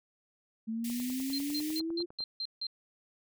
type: exponential sweep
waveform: sine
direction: up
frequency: 220 to 349.2 Hz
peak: -32 dBFS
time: 0.67-2.06 s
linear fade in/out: 20 ms
type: high-pass noise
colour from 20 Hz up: white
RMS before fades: -43 dBFS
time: 0.84-1.8 s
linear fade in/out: 5 ms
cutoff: 1800 Hz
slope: 96 dB/octave
type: click train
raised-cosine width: 1 ms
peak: -36 dBFS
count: 14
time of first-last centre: 0.9-2.205 s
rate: 9.96 Hz
type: tone bursts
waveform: sine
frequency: 4153 Hz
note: C8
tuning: 14 cents flat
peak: -33 dBFS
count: 7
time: 1.33-2.668 s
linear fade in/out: 2 ms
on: 54 ms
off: 160 ms
effects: none